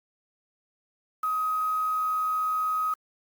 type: tone with quantisation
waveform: sine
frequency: 1262 Hz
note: D#6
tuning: 24 cents sharp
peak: -24 dBFS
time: 1.23-2.94 s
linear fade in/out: 5 ms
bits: 7
effects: Opus 48 kbps